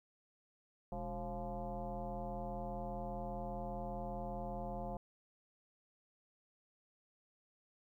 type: tone with frequency modulation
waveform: sine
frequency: 370 Hz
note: F#4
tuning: in tune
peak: -39 dBFS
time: 0.92-4.97 s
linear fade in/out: 2 ms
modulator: 165 Hz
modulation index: 2.8
effects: 13-bit